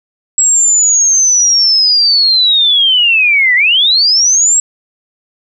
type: linear two-way sweep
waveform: sine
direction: down then up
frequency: 7720 to 1918 to 7720 Hz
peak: -6 dBFS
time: 0.38-4.6 s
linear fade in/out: 2 ms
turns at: 3.55 s
effects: 8-bit